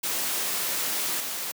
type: noise with level steps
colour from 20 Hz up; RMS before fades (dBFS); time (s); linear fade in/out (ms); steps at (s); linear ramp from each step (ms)
white; -28 / -32; 0.03-1.52; 10; 1.2; 5
effects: high-pass 200 Hz 12 dB/octave